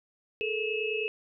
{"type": "tone cluster", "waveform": "sine", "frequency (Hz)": [425.9, 455.3, 2601, 2843], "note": ["G#4", "A#4", "E7", "F7"], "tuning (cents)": [44, -41, -24, 30], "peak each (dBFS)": [-32, -35, -32, -40], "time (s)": [0.41, 1.08], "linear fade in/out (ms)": 0, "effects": []}